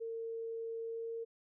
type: tone with pitch glide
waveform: sine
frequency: 455.4 to 458 Hz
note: A#4 to A#4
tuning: -40 to -31 cents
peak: -38 dBFS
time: 0-1.25 s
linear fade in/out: 20 ms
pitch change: +9 cents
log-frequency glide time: 0.82-1.12 s
effects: none